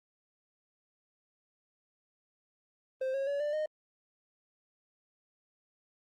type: tone with pitch steps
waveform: triangle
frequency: 523.3 / 544.9 / 567.4 / 590.8 / 615.2 Hz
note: C5 / C#5 / C#5 / D5 / D#5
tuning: 0 / -30 / +40 / +10 / -20 cents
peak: -28 dBFS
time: 3.01-3.66 s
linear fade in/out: 5 ms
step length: 130 ms
effects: Opus 24 kbps